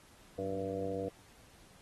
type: harmonic tone with a mistuned harmonic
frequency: 97 Hz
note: G2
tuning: 18 cents flat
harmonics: 1 / 2 / 3 / 4 / 5 / 6 / 7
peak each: -45 / -45 / -42 / -46 / -37 / -45 / -44 dBFS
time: 0.38-1.09 s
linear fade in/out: 5 ms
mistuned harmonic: 2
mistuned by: -77 cents
effects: pink hiss -61 dBFS RMS until 1.81 s + AAC 32 kbps